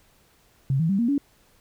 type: tone with pitch steps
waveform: sine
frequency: 135.1 / 162.53 / 195.53 / 235.2 / 283 Hz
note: C#3 / E3 / G3 / A#3 / C#4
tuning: -44 / -24 / -4 / +16 / +36 cents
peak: -19 dBFS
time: 0.7-1.18 s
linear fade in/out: 2 ms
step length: 96 ms
effects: pink hiss -60 dBFS RMS until 1.6 s